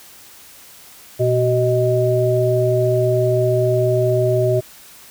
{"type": "tone cluster", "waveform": "sine", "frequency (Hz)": [120.7, 377.4, 624], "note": ["B2", "F#4", "D#5"], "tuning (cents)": [-39, 34, 5], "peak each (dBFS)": -18, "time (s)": [1.19, 4.61], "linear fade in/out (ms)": 20, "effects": ["white hiss -43 dBFS RMS until 5.1 s"]}